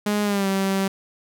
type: tone with pitch glide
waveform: sawtooth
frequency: 207.7 to 193.79 Hz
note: G#3 to G3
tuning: 0 to -20 cents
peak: -16 dBFS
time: 0.06-0.88 s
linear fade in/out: 5 ms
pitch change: -120 cents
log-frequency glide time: 0.23-0.47 s
effects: none